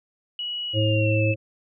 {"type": "tone with pitch glide", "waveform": "sine", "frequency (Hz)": [2925, 2621], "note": ["F#7", "E7"], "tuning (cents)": [-21, -11], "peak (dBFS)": -27, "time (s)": [0.39, 1.34], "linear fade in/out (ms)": 2, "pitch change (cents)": -190, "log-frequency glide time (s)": [0.7, 1.23]}
{"type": "harmonic tone", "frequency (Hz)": 107.8, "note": "A2", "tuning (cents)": -35, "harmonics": [1, 3, 5], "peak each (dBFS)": [-20, -27, -25], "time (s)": [0.73, 1.36], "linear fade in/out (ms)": 50}
{"effects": []}